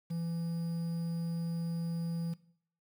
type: tone with quantisation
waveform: triangle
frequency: 167.7 Hz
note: E3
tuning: 30 cents sharp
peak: -31 dBFS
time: 0.1-2.34 s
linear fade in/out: 10 ms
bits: 9
effects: noise-tail reverb RT60 0.6 s tail -19 dB re dry